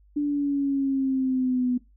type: exponential sweep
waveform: sine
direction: down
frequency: 293.7 to 246.9 Hz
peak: -21 dBFS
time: 0.16-1.78 s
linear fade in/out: 10 ms
effects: noise-tail reverb RT60 0.2 s tail -18 dB re dry + added 50 Hz sine -54 dBFS peak until 1.96 s